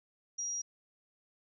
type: tone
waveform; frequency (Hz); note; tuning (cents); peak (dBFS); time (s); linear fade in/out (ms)
sine; 5720; F8; +41; -34; 0.38-0.62; 10
effects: none